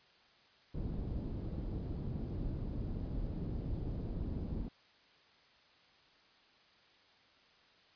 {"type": "low-pass noise", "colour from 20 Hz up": "pink", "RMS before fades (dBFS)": -39, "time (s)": [0.74, 4.69], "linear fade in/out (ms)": 10, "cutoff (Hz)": 280, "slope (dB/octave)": 12, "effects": ["white hiss -65 dBFS RMS until 7.95 s", "resampled to 11025 Hz"]}